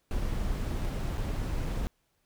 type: noise with dropouts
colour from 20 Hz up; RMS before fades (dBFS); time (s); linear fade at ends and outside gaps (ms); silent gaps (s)
brown; -31; 0.11-1.87; 0; 0.849-0.853 / 1.174-1.18
effects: pink hiss -74 dBFS RMS until 2.25 s